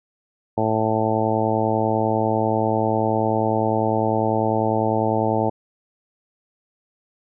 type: harmonic tone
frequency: 110.1 Hz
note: A2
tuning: 2 cents sharp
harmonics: 1 / 2 / 3 / 4 / 5 / 6 / 7 / 8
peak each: -26 / -26 / -26 / -26 / -26 / -26 / -26 / -26 dBFS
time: 0.57-5.5 s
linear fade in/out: 10 ms
effects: none